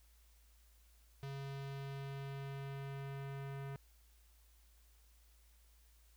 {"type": "tone with low-pass filter sweep", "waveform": "square", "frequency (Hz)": 137.9, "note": "C#3", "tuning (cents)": -9, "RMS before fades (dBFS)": -45, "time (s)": [1.23, 3.76], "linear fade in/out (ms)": 0, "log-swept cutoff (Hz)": [4500, 2100], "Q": 1.1, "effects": ["added 56 Hz sine -64 dBFS peak until 6.16 s", "white hiss -72 dBFS RMS until 6.16 s"]}